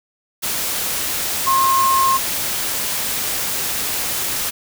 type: tone in noise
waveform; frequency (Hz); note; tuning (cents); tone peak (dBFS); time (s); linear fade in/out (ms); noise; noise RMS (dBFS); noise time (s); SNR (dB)
sine; 1068; C6; +35; -13; 1.46-2.18; 20; white; -22; 0.42-4.51; +6
effects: none